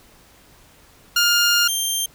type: tone pair in turn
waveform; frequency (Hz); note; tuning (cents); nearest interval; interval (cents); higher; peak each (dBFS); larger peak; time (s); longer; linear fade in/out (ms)
15% pulse; 1411 / 3168; F6 / G7; +17 / +18; octave + major second; 1401; second; -8 / -13; first; 1.16-1.68 / 1.68-2.06; first; 5
effects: pink hiss -51 dBFS RMS until 2.14 s